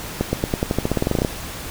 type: accelerating click train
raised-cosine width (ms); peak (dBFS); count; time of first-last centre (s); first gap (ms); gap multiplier
2; -5; 17; 0.21-1.248; 120; 0.91
effects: pink hiss -32 dBFS RMS until 1.7 s